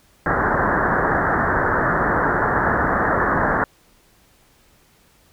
white low-pass noise, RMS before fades -19 dBFS, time 0.26-3.64 s, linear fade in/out 2 ms, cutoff 1800 Hz, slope 96 dB/octave, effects pink hiss -56 dBFS RMS until 5.32 s

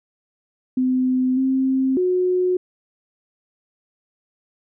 sine tone with pitch steps, 256.1 / 263.8 / 364.5 Hz, C4 / C4 / F#4, -37 / +14 / -26 cents, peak -16 dBFS, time 0.77-2.57 s, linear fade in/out 5 ms, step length 600 ms, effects none

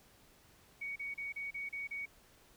sine tone bursts, 2240 Hz, C#7, 18 cents sharp, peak -38 dBFS, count 7, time 0.81-2.058 s, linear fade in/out 10 ms, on 150 ms, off 33 ms, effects pink hiss -64 dBFS RMS until 2.56 s

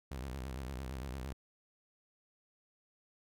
sawtooth tone with vibrato, 65.41 Hz, C2, in tune, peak -36 dBFS, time 0.11-1.33 s, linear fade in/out 5 ms, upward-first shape square, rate 8.8 Hz, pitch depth 110 cents each way, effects none

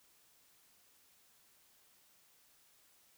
silence, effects white hiss -68 dBFS RMS until 3.17 s

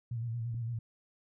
sine tone with vibrato, 116.54 Hz, A#2, in tune, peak -33 dBFS, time 0.11-0.79 s, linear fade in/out 5 ms, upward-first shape square, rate 8.8 Hz, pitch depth 48 cents each way
click, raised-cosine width 5 ms, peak -34 dBFS, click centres 0.545 s
effects none

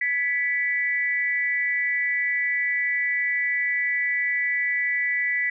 sine tone with amplitude modulation, 1975.5 Hz, B6, in tune, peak -18 dBFS, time 0.01-5.5 s, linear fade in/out 5 ms, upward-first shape sine, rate 288 Hz, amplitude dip 70%, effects none

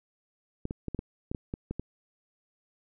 clicks, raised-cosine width 3 ms, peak -20 dBFS, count 10, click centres 0.654 / 0.709 / 0.883 / 0.947 / 0.991 / 1.315 / 1.348 / 1.539 / 1.71 / 1.796 s, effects none

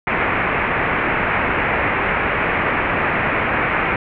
white low-pass noise, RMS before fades -19 dBFS, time 0.07-3.96 s, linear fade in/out 2 ms, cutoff 2400 Hz, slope 48 dB/octave, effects none

